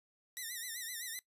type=tone with vibrato; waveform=5% pulse; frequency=1905 Hz; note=A#6; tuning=37 cents sharp; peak=-30 dBFS; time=0.37-1.19 s; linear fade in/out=0 ms; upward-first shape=sine; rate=7.8 Hz; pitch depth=110 cents each way; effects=noise-tail reverb RT60 0.1 s tail -18 dB re dry + resampled to 32000 Hz